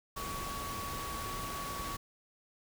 sine tone in noise, 1125 Hz, C#6, 25 cents sharp, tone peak -40 dBFS, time 0.16-1.97 s, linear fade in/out 10 ms, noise pink, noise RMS -41 dBFS, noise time 0.16-1.97 s, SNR -2 dB, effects none

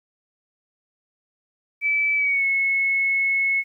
sine tone with pitch glide, 2308 to 2190 Hz, D7 to C#7, -31 to -22 cents, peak -18 dBFS, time 1.81-3.64 s, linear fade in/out 50 ms, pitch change -91 cents, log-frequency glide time 2.16-2.45 s, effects 10-bit

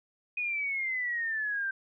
sine exponential sweep, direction down, 2489 to 1560 Hz, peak -29 dBFS, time 0.37-1.71 s, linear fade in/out 5 ms, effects none

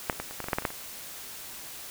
clicks, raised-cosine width 0.5 ms, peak -9 / -27 / -17 / -25 / -18 / -21 / -17 / -9 / -11 / -25 / -10 / -25 dBFS, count 12, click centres 0.098 / 0.128 / 0.2 / 0.31 / 0.403 / 0.442 / 0.485 / 0.532 / 0.585 / 0.622 / 0.652 / 0.704 s, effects white hiss -42 dBFS RMS until 1.9 s

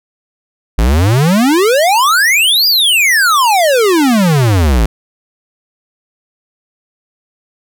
square exponential two-way sweep, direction up then down, 50.7 to 4965 to 50.7 Hz, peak -8 dBFS, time 0.78-4.86 s, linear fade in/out 5 ms, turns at 2.67 s, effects none

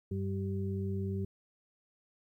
harmonic tone, 97 Hz, G2, 18 cents flat, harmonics 1 / 2 / 4, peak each -34 / -37 / -40 dBFS, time 0.11-1.25 s, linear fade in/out 5 ms, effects 12-bit

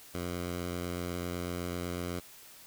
10% pulse tone with vibrato, 88 Hz, F2, 14 cents sharp, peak -26 dBFS, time 0.14-2.2 s, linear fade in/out 10 ms, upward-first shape square, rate 10 Hz, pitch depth 9 cents each way, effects white hiss -53 dBFS RMS until 2.66 s

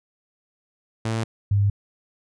sawtooth / sine tone pair in turn, 112.7 / 100.86 Hz, A2 / G2, +42 / +50 cents, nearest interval major second, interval 192 cents, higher first, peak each -19 / -16 dBFS, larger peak second, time 1.05-1.24 / 1.51-1.7 s, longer neither, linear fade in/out 5 ms, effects resampled to 22050 Hz

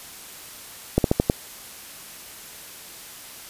slowing click train, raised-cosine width 2 ms, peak -3 dBFS, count 5, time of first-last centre 0.98-1.299 s, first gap 62 ms, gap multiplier 1.17, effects white hiss -41 dBFS RMS until 3.49 s + resampled to 32000 Hz

